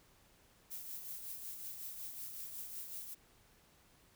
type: noise with tremolo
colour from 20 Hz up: violet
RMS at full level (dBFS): -44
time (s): 0.7-3.15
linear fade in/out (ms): 20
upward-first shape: triangle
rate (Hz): 5.4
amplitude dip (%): 50
effects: pink hiss -67 dBFS RMS until 4.15 s